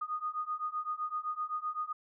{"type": "beating tone pair", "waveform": "sine", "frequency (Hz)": [1231, 1238.8], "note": ["D#6", "D#6"], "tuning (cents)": [-19, -8], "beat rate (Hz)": 7.8, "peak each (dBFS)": [-37, -36], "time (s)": [0.01, 1.93], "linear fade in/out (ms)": 10, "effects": []}